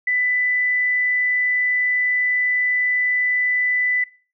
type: tone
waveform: sine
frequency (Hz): 1992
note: B6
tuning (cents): +14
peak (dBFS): -17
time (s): 0.07-4.04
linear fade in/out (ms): 5
effects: noise-tail reverb RT60 0.4 s tail -20 dB re dry